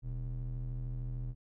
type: ring-modulated tone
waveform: triangle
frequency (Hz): 79.9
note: D#2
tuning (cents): +47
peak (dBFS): -30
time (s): 0.02-1.35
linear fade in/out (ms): 50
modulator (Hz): 43.3
effects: none